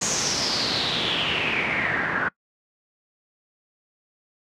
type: noise with low-pass filter sweep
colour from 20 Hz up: pink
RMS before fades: -24 dBFS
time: 0.01-2.29 s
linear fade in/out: 10 ms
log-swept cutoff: 6900 to 1500 Hz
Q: 6.2
effects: noise-tail reverb RT60 0.1 s tail -24 dB re dry + high-pass 150 Hz 12 dB/octave